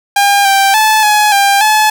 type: tone with pitch steps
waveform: sawtooth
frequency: 804 / 785 / 868 / 843 / 797 / 859 Hz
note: G5 / G5 / A5 / G#5 / G5 / A5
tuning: +44 / +2 / -24 / +26 / +28 / -42 cents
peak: -3 dBFS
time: 0.16-1.9 s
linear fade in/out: 5 ms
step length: 290 ms
effects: none